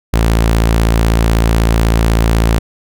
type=tone; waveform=sawtooth; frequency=56.1 Hz; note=A1; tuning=34 cents sharp; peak=-5 dBFS; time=0.13-2.59 s; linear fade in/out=10 ms; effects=none